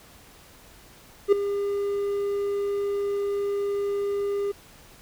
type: tone with ADSR envelope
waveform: triangle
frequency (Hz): 403.1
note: G4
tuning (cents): +48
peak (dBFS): -9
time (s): 1.28-4.52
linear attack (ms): 44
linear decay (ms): 5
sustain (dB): -13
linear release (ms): 10
effects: pink hiss -51 dBFS RMS until 5.01 s